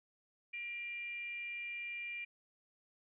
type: tone with frequency modulation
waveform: sine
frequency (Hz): 2381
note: D7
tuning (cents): +23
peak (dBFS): -40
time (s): 0.53-2.25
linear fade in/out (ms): 10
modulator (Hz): 468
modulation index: 0.39
effects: none